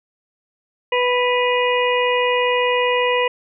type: harmonic tone with a mistuned harmonic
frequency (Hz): 493.9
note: B4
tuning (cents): 0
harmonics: 1 / 2 / 4 / 5 / 6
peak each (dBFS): -18 / -21 / -24 / -25 / -26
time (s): 0.92-3.28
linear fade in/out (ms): 5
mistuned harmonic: 6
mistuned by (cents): -52
effects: none